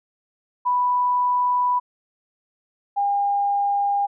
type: tone pair in turn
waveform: sine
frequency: 987.8 / 806.4 Hz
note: B5 / G5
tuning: 0 / +49 cents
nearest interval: major third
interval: 351 cents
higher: first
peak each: -17 / -18 dBFS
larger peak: first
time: 0.65-1.8 / 2.96-4.07 s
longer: first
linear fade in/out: 20 ms
effects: none